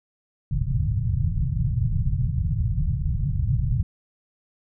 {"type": "low-pass noise", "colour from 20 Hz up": "white", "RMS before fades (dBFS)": -23, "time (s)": [0.51, 3.83], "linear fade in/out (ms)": 5, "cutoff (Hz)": 150, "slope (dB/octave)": 48, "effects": []}